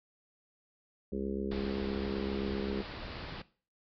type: harmonic tone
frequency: 67.7 Hz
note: C#2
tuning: 40 cents flat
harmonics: 1 / 3 / 4 / 5 / 6 / 7 / 8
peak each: -43 / -37 / -44 / -41 / -39 / -45 / -48 dBFS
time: 1.12-2.82 s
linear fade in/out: 5 ms
type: low-pass noise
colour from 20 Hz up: pink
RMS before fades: -43 dBFS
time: 1.51-3.42 s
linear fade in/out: 5 ms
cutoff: 5000 Hz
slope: 96 dB/octave
effects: noise-tail reverb RT60 0.4 s tail -18 dB re dry